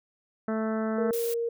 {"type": "harmonic tone", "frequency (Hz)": 220, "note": "A3", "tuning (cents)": 0, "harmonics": [1, 2, 3, 4, 5, 6, 7, 8, 9], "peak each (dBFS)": [-28, -33, -34, -44, -44, -39, -44, -48, -53], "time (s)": [0.48, 1.11], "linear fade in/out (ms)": 2}
{"type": "tone", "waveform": "sine", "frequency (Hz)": 466.2, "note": "A#4", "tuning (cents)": 0, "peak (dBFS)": -26, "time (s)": [0.98, 1.49], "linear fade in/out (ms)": 5}
{"type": "noise", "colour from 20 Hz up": "blue", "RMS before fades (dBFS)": -37, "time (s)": [1.13, 1.34], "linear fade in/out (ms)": 2}
{"effects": []}